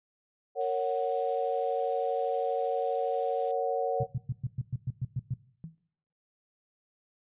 sine chord, F# major, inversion first, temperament just, 462.5 / 555 / 740 Hz, A#4 / C#5 / F#5, -14 / +2 / 0 cents, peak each -31 dBFS, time 0.55-4.07 s, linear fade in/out 50 ms
violet noise, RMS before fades -39 dBFS, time 0.6-3.52 s, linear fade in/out 10 ms
sine tone bursts, 126.9 Hz, B2, 47 cents sharp, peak -27 dBFS, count 10, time 4-5.34 s, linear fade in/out 5 ms, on 35 ms, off 110 ms
sine tone with exponential decay, 162.3 Hz, E3, 27 cents flat, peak -34 dBFS, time 5.64-5.78 s, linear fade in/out 0 ms, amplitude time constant 29 ms
effects noise-tail reverb RT60 0.7 s tail -20 dB re dry + resampled to 8000 Hz

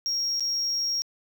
sine tone with dropouts, 5588 Hz, F8, in tune, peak -22 dBFS, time 0.06-1.02 s, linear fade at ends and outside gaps 0 ms, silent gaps 0.397-0.406 s, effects tanh soft clip ceiling -23 dBFS + 9-bit

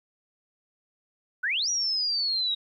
sine exponential two-way sweep, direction up then down, 1431 to 5840 to 3791 Hz, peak -24 dBFS, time 1.43-2.55 s, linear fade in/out 10 ms, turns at 1.69 s, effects 11-bit

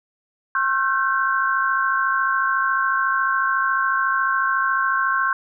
sine tone cluster, 1076 / 1354 / 1496 / 1550 Hz, C6 / E6 / F#6 / G6, +48 / +46 / +19 / -20 cents, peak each -21 / -27 / -29 / -21 dBFS, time 0.55-5.33 s, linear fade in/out 2 ms, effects none

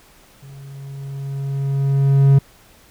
triangle tone with level ramp, 137.9 Hz, C#3, 9 cents flat, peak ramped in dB -35 to -5 dBFS, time 0.42-2.39 s, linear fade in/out 10 ms, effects pink hiss -50 dBFS RMS until 2.9 s

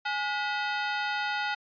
sawtooth ring-modulated tone, 1138 Hz, C#6, 45 cents sharp, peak -21 dBFS, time 0.05-1.55 s, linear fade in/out 10 ms, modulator 305 Hz, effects resampled to 11025 Hz

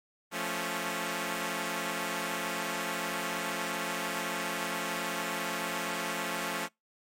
5% pulse chord, F augmented, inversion none, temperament equal, 174.61 / 220 / 277.2 Hz, F3 / A3 / C#4, 0 / 0 / 0 cents, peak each -25 dBFS, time 0.31-6.69 s, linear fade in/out 50 ms, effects noise-tail reverb RT60 0.2 s tail -26 dB re dry + MP3 64 kbps

